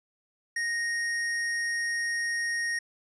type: tone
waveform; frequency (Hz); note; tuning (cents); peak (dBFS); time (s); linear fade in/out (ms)
square; 1864.7; A#6; 0; -28; 0.56-2.79; 5
effects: resampled to 22050 Hz